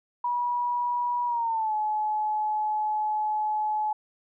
sine tone with pitch glide, 969 to 853.4 Hz, B5 to G#5, -33 to +47 cents, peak -24 dBFS, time 0.24-3.93 s, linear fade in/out 5 ms, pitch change -220 cents, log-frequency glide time 1.26-1.74 s, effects none

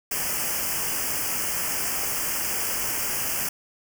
white band-stop noise, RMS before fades -27 dBFS, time 0.11-3.49 s, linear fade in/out 5 ms, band 3100 to 4800 Hz, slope 96 dB/octave, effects none

